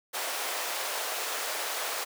pink high-pass noise, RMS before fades -33 dBFS, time 0.13-2.05 s, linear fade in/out 20 ms, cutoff 500 Hz, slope 24 dB/octave, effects none

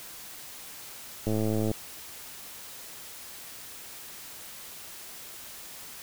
click train, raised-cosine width 2 ms, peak -16 dBFS, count 49, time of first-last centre 1.27-1.714 s, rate 108 Hz, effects white hiss -44 dBFS RMS until 6.02 s

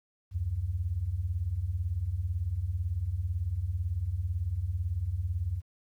sine beating tone pair, 74 / 92 Hz, D2 / F#2, +14 / -9 cents, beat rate 18 Hz, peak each -34 / -30 dBFS, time 0.31-5.62 s, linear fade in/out 50 ms, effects 11-bit

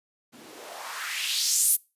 blue noise with band-pass filter sweep, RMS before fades -28 dBFS, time 0.32-1.77 s, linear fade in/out 20 ms, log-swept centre 200 to 12000 Hz, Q 2.4, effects noise-tail reverb RT60 0.3 s tail -25 dB re dry + resampled to 32000 Hz

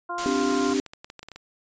harmonic tone, 349.2 Hz, F4, in tune, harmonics 1 / 2 / 3 / 4, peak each -37 / -33 / -31 / -35 dBFS, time 0.09-0.74 s, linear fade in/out 10 ms
white noise, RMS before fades -31 dBFS, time 0.18-0.8 s, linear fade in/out 2 ms
sine chord, C suspended second, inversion none, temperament equal, 261.6 / 293.7 / 392 Hz, C4 / D4 / G4, 0 / 0 / 0 cents, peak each -26 dBFS, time 0.26-0.8 s, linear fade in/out 0 ms
clicks, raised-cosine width 0.2 ms, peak -23 dBFS, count 9, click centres 0.863 / 0.935 / 1.045 / 1.101 / 1.193 / 1.23 / 1.286 / 1.317 / 1.36 s
effects resampled to 16000 Hz

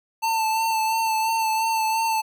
square tone with vibrato, 890 Hz, A5, 20 cents sharp, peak -21 dBFS, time 0.22-2.22 s, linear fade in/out 20 ms, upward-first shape sine, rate 2.9 Hz, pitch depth 26 cents each way, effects none

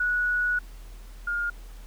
sine tone pair in turn, 1466 / 1416.9 Hz, F#6 / F6, -16 / +25 cents, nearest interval minor second, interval 59 cents, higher first, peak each -22 / -25 dBFS, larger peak first, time 0-0.59 / 1.27-1.5 s, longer first, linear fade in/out 5 ms, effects added 40 Hz sine -40 dBFS peak until 1.86 s + pink hiss -54 dBFS RMS until 1.86 s

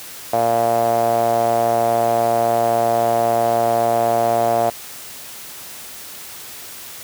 sawtooth tone with band-pass filter, 116.2 Hz, A#2, 5 cents flat, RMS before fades -17 dBFS, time 0.33-4.7 s, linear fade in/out 5 ms, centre 670 Hz, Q 6.6, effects white hiss -35 dBFS RMS until 7.03 s + high-pass 60 Hz 12 dB/octave

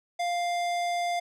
sine tone with hard clipping, 699 Hz, F5, 1 cent sharp, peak -28 dBFS, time 0.19-1.2 s, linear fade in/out 10 ms, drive 17 dB, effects none

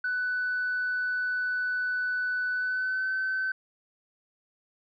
sine tone with pitch glide, 1493 to 1529.7 Hz, F#6 to G6, +15 to -43 cents, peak -25 dBFS, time 0.04-3.52 s, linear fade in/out 5 ms, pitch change +42 cents, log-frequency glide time 2.53-3.11 s, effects tanh soft clip ceiling -23 dBFS

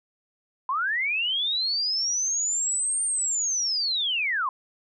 sine linear two-way sweep, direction up then down, 992 to 8870 to 992 Hz, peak -23 dBFS, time 0.69-4.49 s, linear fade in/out 2 ms, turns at 3.04 s, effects none

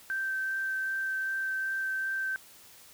sine tone with vibrato, 1557 Hz, G6, 12 cents flat, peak -29 dBFS, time 0.1-2.36 s, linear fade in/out 0 ms, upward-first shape sine, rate 2.6 Hz, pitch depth 9 cents each way, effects white hiss -54 dBFS RMS until 2.93 s

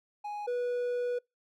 triangle tone pair in turn, 830.6 / 488.7 Hz, G#5 / B4, 0 / -18 cents, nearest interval major sixth, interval 918 cents, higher first, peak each -33 / -27 dBFS, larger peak second, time 0.24-0.47 / 0.47-1.19 s, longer second, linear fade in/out 10 ms, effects noise-tail reverb RT60 0.2 s tail -26 dB re dry

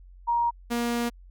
sine / sawtooth tone pair in turn, 943 / 237.3 Hz, A#5 / A#3, +20 / +31 cents, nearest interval 2 octaves, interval 2389 cents, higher first, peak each -21 dBFS, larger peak neither, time 0.27-0.51 / 0.7-1.1 s, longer second, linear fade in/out 20 ms, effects added 45 Hz sine -46 dBFS peak until 1.3 s

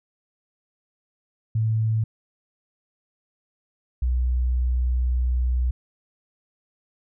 sine tone pair in turn, 110.7 / 62.02 Hz, A2 / B1, +11 / +8 cents, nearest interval minor seventh, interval 1003 cents, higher first, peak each -19 / -19 dBFS, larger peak neither, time 1.55-2.04 / 4.02-5.71 s, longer second, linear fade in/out 5 ms, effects none

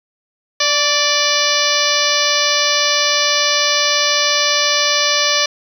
harmonic tone with a mistuned harmonic, 587.3 Hz, D5, in tune, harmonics 1 / 2 / 3 / 4 / 5 / 6 / 7 / 8 / 9 / 10, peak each -22 / -22 / -22 / -22 / -22 / -22 / -22 / -22 / -22 / -22 dBFS, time 0.6-5.46 s, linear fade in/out 5 ms, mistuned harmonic 2, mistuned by -33 cents, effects 7-bit

